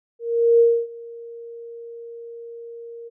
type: tone with ADSR envelope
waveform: sine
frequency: 466.2 Hz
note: A#4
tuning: in tune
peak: -10 dBFS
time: 0.19-3.1 s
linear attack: 410 ms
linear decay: 270 ms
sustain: -24 dB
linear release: 28 ms
effects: none